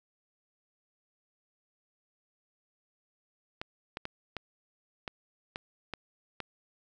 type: clicks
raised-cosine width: 0.3 ms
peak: -20 dBFS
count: 8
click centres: 3.615 / 3.971 / 4.054 / 4.367 / 5.078 / 5.559 / 5.937 / 6.403 s
effects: none